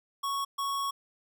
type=tone bursts at uneven times; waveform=square; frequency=1108.7 Hz; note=C#6; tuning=in tune; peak=-30 dBFS; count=2; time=0.23-0.45 / 0.58-0.91 s; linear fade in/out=10 ms; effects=none